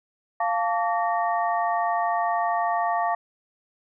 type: tone cluster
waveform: sine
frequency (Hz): 697 / 884 / 1142 / 1847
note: F5 / A5 / D6 / A#6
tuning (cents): -4 / +8 / -49 / -16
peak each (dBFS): -24 / -27 / -28 / -33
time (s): 0.4-3.15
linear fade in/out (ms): 5
effects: none